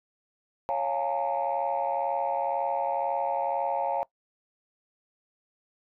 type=chord; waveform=sine; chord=Bb minor seventh; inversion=first; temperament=equal with one note detuned; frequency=554.4 / 698.5 / 830.6 / 912.6 Hz; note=Db5 / F5 / Ab5 / Bb5; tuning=0 / 0 / 0 / -37 cents; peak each=-30 dBFS; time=0.69-4.03 s; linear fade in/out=0 ms; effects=noise-tail reverb RT60 0.1 s tail -21 dB re dry + tanh soft clip ceiling -19 dBFS